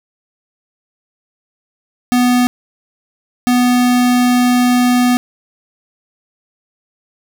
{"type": "tone pair in turn", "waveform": "square", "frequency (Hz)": [246.9, 246.9], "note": ["B3", "B3"], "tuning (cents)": [0, 0], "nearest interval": "unison", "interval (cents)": 0, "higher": "neither", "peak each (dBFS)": -10, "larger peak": "neither", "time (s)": [[2.12, 2.47], [3.47, 5.17]], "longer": "second", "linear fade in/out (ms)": 0, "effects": []}